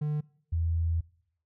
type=tone pair in turn; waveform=triangle / sine; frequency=150 / 82.95 Hz; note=D3 / E2; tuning=+37 / +11 cents; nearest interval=minor seventh; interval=1026 cents; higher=first; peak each=-25 dBFS; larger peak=neither; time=0.01-0.21 / 0.52-1.01 s; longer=second; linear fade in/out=10 ms; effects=noise-tail reverb RT60 0.7 s tail -23 dB re dry